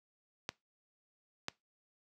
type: clicks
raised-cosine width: 0.2 ms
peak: -18 dBFS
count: 2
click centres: 0.491 / 1.484 s
effects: noise-tail reverb RT60 0.2 s tail -22 dB re dry + high-pass 100 Hz 12 dB/octave